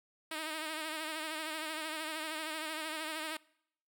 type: tone with vibrato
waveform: 5% pulse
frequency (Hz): 313.5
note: D#4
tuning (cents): +13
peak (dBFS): -26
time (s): 0.31-3.37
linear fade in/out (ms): 5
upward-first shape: sine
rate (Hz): 13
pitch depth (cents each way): 52
effects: noise-tail reverb RT60 0.7 s tail -23 dB re dry